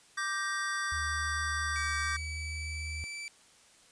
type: chord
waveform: square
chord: G minor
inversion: second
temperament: just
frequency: 1176 / 1568 / 1881.6 Hz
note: D6 / G6 / Bb6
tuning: +2 / 0 / +16 cents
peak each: -37 / -35 / -38 dBFS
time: 0.17-2.17 s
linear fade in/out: 10 ms
type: tone with vibrato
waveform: sine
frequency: 77 Hz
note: D#2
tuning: 17 cents flat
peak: -37 dBFS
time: 0.92-3.04 s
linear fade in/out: 0 ms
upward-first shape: sine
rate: 6.3 Hz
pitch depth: 9 cents each way
type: tone with pitch glide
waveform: sawtooth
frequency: 2288 to 2323 Hz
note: D7 to D7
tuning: -46 to -20 cents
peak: -35 dBFS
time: 1.76-3.28 s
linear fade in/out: 0 ms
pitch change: +26 cents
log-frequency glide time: 2.22-3.08 s
effects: white hiss -60 dBFS RMS until 3.91 s + resampled to 22050 Hz